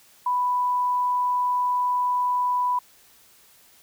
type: tone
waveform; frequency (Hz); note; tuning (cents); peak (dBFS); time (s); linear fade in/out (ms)
sine; 990; B5; +4; -20; 0.26-2.79; 5
effects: white hiss -55 dBFS RMS until 3.82 s